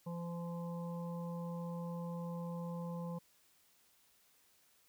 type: harmonic tone with a mistuned harmonic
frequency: 171 Hz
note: F3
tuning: 36 cents flat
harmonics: 1 / 3 / 5 / 6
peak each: -40 / -47 / -54 / -53 dBFS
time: 0.06-3.19 s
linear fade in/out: 10 ms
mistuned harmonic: 6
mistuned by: +17 cents
effects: white hiss -70 dBFS RMS until 4.88 s